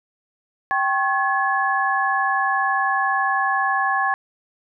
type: tone cluster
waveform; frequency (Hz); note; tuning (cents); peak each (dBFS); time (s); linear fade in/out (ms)
sine; 782 / 1088 / 1700; G5 / C#6 / G#6; -4 / -33 / +40; -22; 0.71-4.14; 0
effects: none